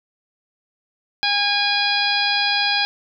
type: harmonic tone with a mistuned harmonic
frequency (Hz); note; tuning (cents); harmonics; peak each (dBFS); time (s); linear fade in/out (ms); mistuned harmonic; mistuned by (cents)
816; G#5; -31; 1 / 2 / 3 / 4 / 5 / 6; -24 / -24 / -24 / -24 / -24 / -24; 1.23-2.85; 0; 4; +37
effects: none